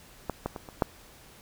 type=clicks; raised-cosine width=1 ms; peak=-15 / -15 / -22 / -28 / -8 dBFS; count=5; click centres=0.297 / 0.46 / 0.562 / 0.688 / 0.822 s; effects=pink hiss -53 dBFS RMS until 1.41 s